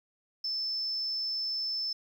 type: tone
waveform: sine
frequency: 5274 Hz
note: E8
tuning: in tune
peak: -30 dBFS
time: 0.44-1.93 s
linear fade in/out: 5 ms
effects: 10-bit